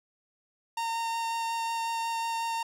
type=tone with vibrato; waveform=45% pulse; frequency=917 Hz; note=A#5; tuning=29 cents flat; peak=-29 dBFS; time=0.77-2.63 s; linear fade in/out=5 ms; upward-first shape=sine; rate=5.5 Hz; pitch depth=9 cents each way; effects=low-pass 11000 Hz 12 dB/octave